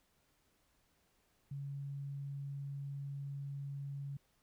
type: tone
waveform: sine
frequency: 140 Hz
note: C#3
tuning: 18 cents sharp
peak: -40 dBFS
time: 1.51-4.17 s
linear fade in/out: 5 ms
effects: pink hiss -75 dBFS RMS until 4.42 s